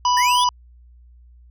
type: harmonic tone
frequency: 987 Hz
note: B5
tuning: 1 cent flat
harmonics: 1 / 3 / 5 / 6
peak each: -15 / -27 / -28 / -30 dBFS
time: 0.05-0.49 s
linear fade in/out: 2 ms
type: linear sweep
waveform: square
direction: up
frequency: 1760 to 3520 Hz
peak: -22 dBFS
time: 0.17-0.44 s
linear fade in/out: 2 ms
effects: added 60 Hz sine -45 dBFS peak until 1.5 s